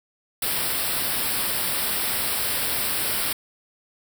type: band-stop noise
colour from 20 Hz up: white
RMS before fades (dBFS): -25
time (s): 0.42-3.33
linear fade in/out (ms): 5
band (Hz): 5400 to 8000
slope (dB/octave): 96
effects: none